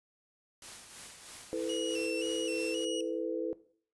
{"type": "noise with tremolo", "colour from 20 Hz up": "white", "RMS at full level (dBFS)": -46, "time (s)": [0.62, 2.85], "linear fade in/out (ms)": 2, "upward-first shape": "sine", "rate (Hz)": 3.1, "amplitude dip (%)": 45}
{"type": "chord", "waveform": "sine", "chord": "E suspended fourth", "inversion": "none", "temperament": "equal with one note detuned", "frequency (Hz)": [329.6, 440, 503.4], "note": ["E4", "A4", "B4"], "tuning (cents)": [0, 0, 33], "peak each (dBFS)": -36, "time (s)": [1.53, 3.53], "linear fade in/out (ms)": 0}
{"type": "tone with vibrato", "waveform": "sawtooth", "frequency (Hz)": 2799, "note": "F7", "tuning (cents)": 3, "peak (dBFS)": -35, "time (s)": [1.69, 3.01], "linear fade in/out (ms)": 5, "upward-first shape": "square", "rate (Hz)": 1.9, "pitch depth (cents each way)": 63}
{"effects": ["noise-tail reverb RT60 0.5 s tail -17 dB re dry", "resampled to 24000 Hz"]}